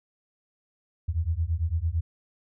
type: beating tone pair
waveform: sine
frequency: 78.3 / 87.2 Hz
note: D#2 / F2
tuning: +11 / -2 cents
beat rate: 8.9 Hz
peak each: -27 dBFS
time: 1.08-2.01 s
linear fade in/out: 10 ms
effects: none